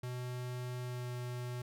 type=tone with pitch glide; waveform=square; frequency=124.5 to 123.35 Hz; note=B2 to B2; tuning=+14 to -2 cents; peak=-39 dBFS; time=0.03-1.62 s; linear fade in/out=5 ms; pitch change=-16 cents; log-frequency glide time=0.8-1.11 s; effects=none